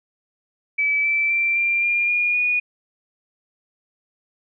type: tone with pitch steps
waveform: sine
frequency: 2300 / 2325 / 2351 / 2377 / 2403 / 2430 / 2457 Hz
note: D7 / D7 / D7 / D7 / D7 / D#7 / D#7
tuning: -37 / -18 / +1 / +20 / +39 / -42 / -22 cents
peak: -17 dBFS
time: 0.78-2.6 s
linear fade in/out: 10 ms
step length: 260 ms
effects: none